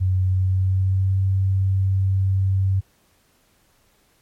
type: tone with pitch glide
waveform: sine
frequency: 93.1 to 95.94 Hz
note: F#2 to G2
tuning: +11 to -37 cents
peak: -16 dBFS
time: 0-2.81 s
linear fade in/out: 20 ms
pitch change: +52 cents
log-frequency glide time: 0.27-1.2 s
effects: pink hiss -61 dBFS RMS until 4.21 s + MP3 64 kbps